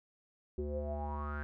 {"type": "tone with low-pass filter sweep", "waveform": "square", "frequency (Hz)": 73.5, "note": "D2", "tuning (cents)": 2, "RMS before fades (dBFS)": -38, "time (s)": [0.58, 1.43], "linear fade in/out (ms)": 0, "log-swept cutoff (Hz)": [380, 1600], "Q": 9.8, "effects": []}